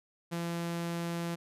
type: tone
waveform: sawtooth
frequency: 170 Hz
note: F3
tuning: 46 cents flat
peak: -29 dBFS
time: 0.31-1.36 s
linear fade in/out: 20 ms
effects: resampled to 32000 Hz